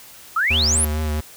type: exponential sweep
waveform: sine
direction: up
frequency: 1223 to 11660 Hz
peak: -16 dBFS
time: 0.36-0.85 s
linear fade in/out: 5 ms
type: tone with vibrato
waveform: square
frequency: 76.7 Hz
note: D#2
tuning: 24 cents flat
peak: -21 dBFS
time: 0.5-1.21 s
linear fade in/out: 10 ms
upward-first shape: triangle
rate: 4.4 Hz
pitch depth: 40 cents each way
effects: white hiss -43 dBFS RMS until 1.36 s